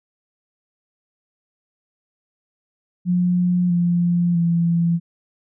sine tone with pitch steps, 178.4 / 173.82 / 169.36 Hz, F3 / F3 / E3, +37 / -8 / +47 cents, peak -15 dBFS, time 3.05-5 s, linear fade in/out 50 ms, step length 650 ms, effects none

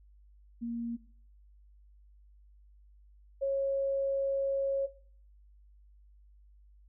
sine tone pair in turn, 234.1 / 547.7 Hz, A#3 / C#5, +8 / -21 cents, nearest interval octave + minor third, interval 1471 cents, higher second, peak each -33 / -27 dBFS, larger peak second, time 0.61-0.97 / 3.41-4.87 s, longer second, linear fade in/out 20 ms, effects noise-tail reverb RT60 0.5 s tail -18 dB re dry + added 50 Hz sine -56 dBFS peak until 6.88 s

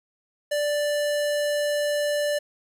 square tone, 587.3 Hz, D5, in tune, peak -23 dBFS, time 0.51-2.39 s, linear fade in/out 10 ms, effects resampled to 32000 Hz + 9-bit

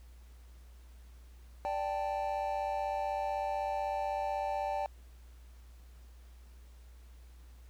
triangle chord, D suspended fourth, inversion none, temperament equal, 587.3 / 784 / 880 Hz, D5 / G5 / A5, 0 / 0 / 0 cents, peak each -35 / -33 / -36 dBFS, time 1.65-4.86 s, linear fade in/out 0 ms, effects added 60 Hz sine -51 dBFS peak until 7.69 s + pink hiss -66 dBFS RMS until 7.69 s

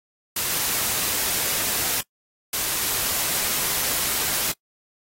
white noise bursts at uneven times, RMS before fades -24 dBFS, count 2, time 0.36-2.01 / 2.53-4.52 s, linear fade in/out 5 ms, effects noise-tail reverb RT60 0.1 s tail -22 dB re dry + AAC 48 kbps

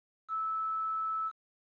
sine tone with quantisation, 1308 Hz, E6, 14 cents flat, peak -30 dBFS, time 0.28-1.32 s, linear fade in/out 50 ms, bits 8, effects low-pass 2000 Hz 12 dB/octave

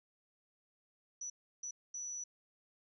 sine tone bursts at uneven times, 5920 Hz, F#8, in tune, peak -40 dBFS, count 3, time 1.21-1.3 / 1.63-1.71 / 1.94-2.24 s, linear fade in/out 5 ms, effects none

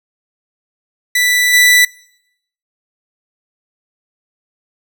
sawtooth tone with level steps, 1975.5 Hz, B6, in tune, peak -7 / -3 dBFS, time 1.15-1.85 s, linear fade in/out 5 ms, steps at 1.53 s, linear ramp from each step 10 ms, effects noise-tail reverb RT60 0.8 s tail -25 dB re dry

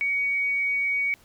sine tone, 2248 Hz, C#7, 24 cents sharp, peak -22 dBFS, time 0.01-1.14 s, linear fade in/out 0 ms, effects pink hiss -57 dBFS RMS until 1.24 s

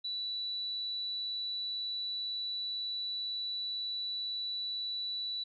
sine tone, 3951 Hz, B7, in tune, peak -34 dBFS, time 0.04-5.44 s, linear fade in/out 10 ms, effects none

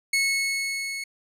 sawtooth tone with level ramp, 2195 Hz, C#7, 18 cents flat, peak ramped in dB -16 to -27 dBFS, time 0.13-1.04 s, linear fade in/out 5 ms, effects low-pass 12000 Hz 12 dB/octave

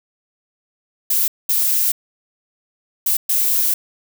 violet noise bursts at uneven times, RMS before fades -17 dBFS, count 4, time 1.1-1.28 / 1.49-1.92 / 3.06-3.17 / 3.29-3.74 s, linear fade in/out 5 ms, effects none

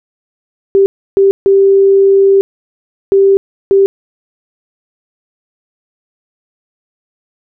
sine tone bursts at uneven times, 391.9 Hz, G4, in tune, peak -4 dBFS, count 5, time 0.75-0.86 / 1.17-1.31 / 1.46-2.41 / 3.12-3.37 / 3.71-3.86 s, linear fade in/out 0 ms, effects none

